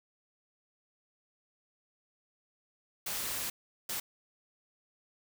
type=noise bursts at uneven times; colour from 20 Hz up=white; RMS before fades=-36 dBFS; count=2; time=3.06-3.5 / 3.89-4 s; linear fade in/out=5 ms; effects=none